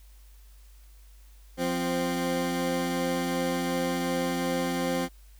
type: tone pair together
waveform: 20% pulse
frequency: 174.84 / 260.9 Hz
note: F3 / C4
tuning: +2 / -5 cents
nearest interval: perfect fifth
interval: 693 cents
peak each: -26 / -23 dBFS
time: 1.57-5.09 s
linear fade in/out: 50 ms
effects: added 50 Hz sine -49 dBFS peak until 5.39 s + white hiss -62 dBFS RMS until 5.39 s